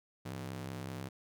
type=ring-modulated tone; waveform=sawtooth; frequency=135.7 Hz; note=C#3; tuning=36 cents flat; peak=-33 dBFS; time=0.25-1.09 s; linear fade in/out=10 ms; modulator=32.5 Hz; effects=none